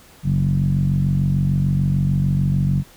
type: tone with low-pass filter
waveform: 10% pulse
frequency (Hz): 46.74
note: F#1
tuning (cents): +18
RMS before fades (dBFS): -18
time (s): 0.23-2.84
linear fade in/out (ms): 50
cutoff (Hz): 160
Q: 7.5
effects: pink hiss -48 dBFS RMS until 2.96 s